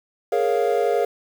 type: chord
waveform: triangle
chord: Bb minor seventh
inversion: third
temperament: equal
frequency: 415.3 / 466.2 / 554.4 / 698.5 Hz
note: Ab4 / Bb4 / Db5 / F5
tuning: 0 / 0 / 0 / 0 cents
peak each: -21 / -20 / -23 / -22 dBFS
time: 0.32-1.05 s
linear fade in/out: 5 ms
effects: 7-bit